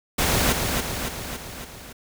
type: noise with echo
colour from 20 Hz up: pink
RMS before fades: -21 dBFS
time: 0.18-0.53 s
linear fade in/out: 10 ms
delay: 280 ms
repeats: 5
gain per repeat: -4 dB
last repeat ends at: 1.93 s
effects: none